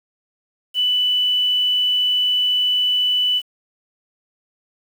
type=tone with quantisation; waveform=sine; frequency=2982 Hz; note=F#7; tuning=13 cents sharp; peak=-15 dBFS; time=0.74-3.42 s; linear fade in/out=50 ms; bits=7; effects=none